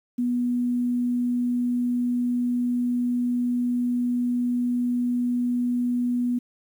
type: tone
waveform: sine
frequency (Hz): 244.3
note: B3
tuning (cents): -19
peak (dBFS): -21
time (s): 0.18-6.39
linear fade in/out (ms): 10
effects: 9-bit